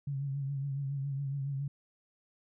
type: tone with vibrato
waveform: sine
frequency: 138.59 Hz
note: C#3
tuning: in tune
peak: -32 dBFS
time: 0.07-1.68 s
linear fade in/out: 5 ms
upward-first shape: triangle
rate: 7.2 Hz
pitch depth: 59 cents each way
effects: none